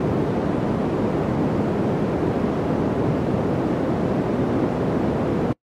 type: band-pass noise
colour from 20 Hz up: white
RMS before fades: -21 dBFS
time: 0-5.53 s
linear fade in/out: 5 ms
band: 120 to 360 Hz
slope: 12 dB/octave
effects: noise-tail reverb RT60 0.1 s tail -25 dB re dry + MP3 64 kbps